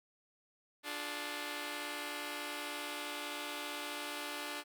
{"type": "chord", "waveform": "5% pulse", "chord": "D diminished", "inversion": "none", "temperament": "just", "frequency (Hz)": [293.7, 352.4, 422.9], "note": ["D4", "F4", "Ab4"], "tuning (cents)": [0, 16, 31], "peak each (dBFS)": [-30, -35, -35], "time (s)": [0.83, 4.64], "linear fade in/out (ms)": 50, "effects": []}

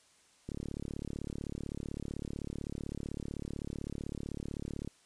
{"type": "click train", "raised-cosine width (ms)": 3, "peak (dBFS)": -26, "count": 158, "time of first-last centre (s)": [0.49, 4.875], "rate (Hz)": 35.8, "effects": ["white hiss -65 dBFS RMS until 5.05 s", "resampled to 22050 Hz"]}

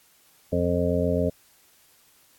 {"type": "harmonic tone", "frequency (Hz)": 87.7, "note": "F2", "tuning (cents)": 8, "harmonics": [1, 2, 3, 5, 6, 7], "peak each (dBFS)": [-28, -28, -28, -28, -28, -28], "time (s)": [0.52, 1.3], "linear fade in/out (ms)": 10, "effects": ["white hiss -59 dBFS RMS until 2.38 s", "AAC 64 kbps"]}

